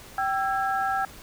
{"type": "tone cluster", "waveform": "sine", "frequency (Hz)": [777, 1335, 1634], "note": ["G5", "E6", "G#6"], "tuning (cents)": [-16, 22, -29], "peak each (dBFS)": [-25, -29, -31], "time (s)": [0.18, 1.05], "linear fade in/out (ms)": 2, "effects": ["pink hiss -46 dBFS RMS until 1.22 s"]}